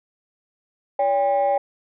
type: tone pair together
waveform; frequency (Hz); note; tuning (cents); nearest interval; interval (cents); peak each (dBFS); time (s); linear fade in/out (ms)
sine; 568.7 / 801; C#5 / G5; +44 / +37; tritone; 593; -18; 0.99-1.58; 5
effects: tanh soft clip ceiling -13 dBFS